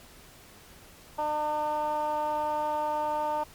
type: tone with band-pass filter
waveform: 15% pulse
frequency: 301.8 Hz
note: D4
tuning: 47 cents sharp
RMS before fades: -29 dBFS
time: 1.18-3.44 s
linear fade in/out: 10 ms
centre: 800 Hz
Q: 6.7
effects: pink hiss -52 dBFS RMS until 3.54 s + MP3 96 kbps